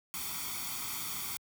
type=noise with comb filter; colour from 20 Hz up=white; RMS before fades=-38 dBFS; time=0.14-1.37 s; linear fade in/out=0 ms; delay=0.88 ms; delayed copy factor=+0.8; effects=high-pass 60 Hz 12 dB/octave